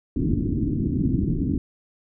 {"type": "low-pass noise", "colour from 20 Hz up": "white", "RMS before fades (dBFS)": -23, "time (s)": [0.16, 1.58], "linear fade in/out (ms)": 2, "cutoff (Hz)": 320, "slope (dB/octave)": 48, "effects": []}